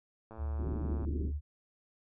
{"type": "click train", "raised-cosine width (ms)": 1, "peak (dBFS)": -35, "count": 83, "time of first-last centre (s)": [0.31, 1.049], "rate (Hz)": 111}
{"type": "tone", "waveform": "sine", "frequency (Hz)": 73.42, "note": "D2", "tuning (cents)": 0, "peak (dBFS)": -32, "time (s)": [0.37, 1.41], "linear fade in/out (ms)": 50}
{"type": "low-pass noise", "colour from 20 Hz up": "white", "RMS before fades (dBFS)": -39, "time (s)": [0.58, 1.33], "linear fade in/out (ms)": 50, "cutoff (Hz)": 370, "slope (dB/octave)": 48}
{"effects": []}